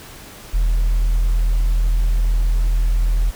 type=tone; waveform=sine; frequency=41.2 Hz; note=E1; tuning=in tune; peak=-11 dBFS; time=0.53-3.31 s; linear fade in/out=20 ms; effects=tanh soft clip ceiling -12 dBFS + pink hiss -39 dBFS RMS until 3.35 s